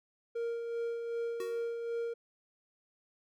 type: tone with tremolo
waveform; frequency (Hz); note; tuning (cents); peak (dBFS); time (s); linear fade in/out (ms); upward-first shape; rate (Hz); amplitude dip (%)
triangle; 466.2; A#4; 0; -30; 0.35-2.14; 10; sine; 2.6; 40
type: tone with exponential decay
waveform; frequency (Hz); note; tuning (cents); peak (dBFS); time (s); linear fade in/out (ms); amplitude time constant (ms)
square; 372.7; F#4; +13; -37; 1.4-1.78; 2; 81
effects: none